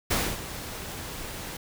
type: noise with ADSR envelope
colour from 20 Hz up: pink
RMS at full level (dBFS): -24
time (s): 0.1-1.57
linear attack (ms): 12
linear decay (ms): 260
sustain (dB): -13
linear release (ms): 5
effects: none